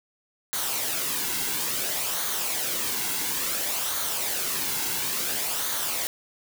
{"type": "noise with flanger", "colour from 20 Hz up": "white", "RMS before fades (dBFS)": -28, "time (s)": [0.53, 6.07], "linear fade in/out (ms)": 0, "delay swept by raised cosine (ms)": [0.38, 1.68], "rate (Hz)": 0.58, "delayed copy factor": -0.5, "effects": []}